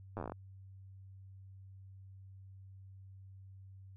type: slowing click train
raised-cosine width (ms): 1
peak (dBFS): -27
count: 11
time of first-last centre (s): 0.17-0.32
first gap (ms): 9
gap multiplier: 1.11
effects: added 96 Hz sine -51 dBFS peak until 3.96 s